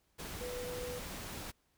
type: tone in noise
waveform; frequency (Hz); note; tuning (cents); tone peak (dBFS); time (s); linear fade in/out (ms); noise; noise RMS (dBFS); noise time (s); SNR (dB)
sine; 493.9; B4; 0; -40; 0.4-1; 20; pink; -44; 0.18-1.52; +1
effects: pink hiss -75 dBFS RMS until 1.77 s